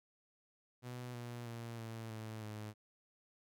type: tone with pitch steps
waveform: sawtooth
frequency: 123.47 / 119.96 / 116.54 / 113.22 / 110 / 106.87 Hz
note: B2 / B2 / A#2 / A2 / A2 / A2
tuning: 0 / -50 / 0 / +50 / 0 / -50 cents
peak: -40 dBFS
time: 0.82-2.74 s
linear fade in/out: 50 ms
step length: 320 ms
effects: none